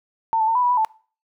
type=tone with pitch steps; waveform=sine; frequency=900 / 876 / 906 / 992 / 977 / 988 / 878 Hz; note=A5 / A5 / A#5 / B5 / B5 / B5 / A5; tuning=+39 / -8 / -50 / +7 / -19 / 0 / -4 cents; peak=-16 dBFS; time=0.33-0.848 s; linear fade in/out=0 ms; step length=74 ms; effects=noise-tail reverb RT60 0.4 s tail -22 dB re dry